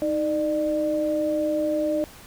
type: tone pair together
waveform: sine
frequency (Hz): 312.3 / 599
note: D#4 / D5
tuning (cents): +7 / +34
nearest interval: major seventh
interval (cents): 1127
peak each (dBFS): -25 / -23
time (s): 0.02-2.04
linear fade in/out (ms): 0
effects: pink hiss -46 dBFS RMS until 2.26 s